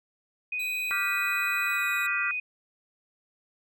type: tone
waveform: sine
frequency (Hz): 2491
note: D#7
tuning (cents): +1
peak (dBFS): -28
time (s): 0.52-2.4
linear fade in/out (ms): 5
type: tone with pitch glide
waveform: 15% pulse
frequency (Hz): 3951 to 3854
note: B7 to B7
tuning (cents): 0 to -43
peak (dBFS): -32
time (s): 0.59-2.07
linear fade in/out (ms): 10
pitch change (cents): -43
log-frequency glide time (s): 1.65-1.88
type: chord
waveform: sine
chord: G dominant seventh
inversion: second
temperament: just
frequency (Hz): 1176 / 1411.2 / 1568 / 1960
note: D6 / F6 / G6 / B6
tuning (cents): +2 / +18 / 0 / -14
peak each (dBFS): -35 / -31 / -35 / -32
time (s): 0.91-2.31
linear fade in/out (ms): 0
effects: none